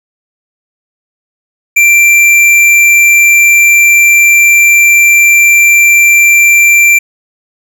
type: tone with tanh clipping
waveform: triangle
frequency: 2357 Hz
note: D7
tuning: 6 cents sharp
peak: -4 dBFS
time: 1.76-6.99 s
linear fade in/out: 10 ms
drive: 18 dB
effects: none